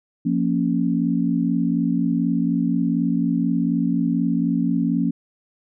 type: chord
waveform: sine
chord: Bb minor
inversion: second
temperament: equal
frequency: 174.61 / 233.1 / 277.2 Hz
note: F3 / Bb3 / Db4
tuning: 0 / 0 / 0 cents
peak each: -22 dBFS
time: 0.25-5.11 s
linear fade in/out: 10 ms
effects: none